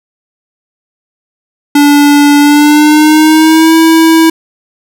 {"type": "tone with pitch glide", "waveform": "square", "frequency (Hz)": [289.3, 324.7], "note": ["D4", "E4"], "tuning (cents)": [-26, -26], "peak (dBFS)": -3, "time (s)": [1.75, 4.3], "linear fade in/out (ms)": 5, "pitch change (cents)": 200, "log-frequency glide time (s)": [2.39, 3.75], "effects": []}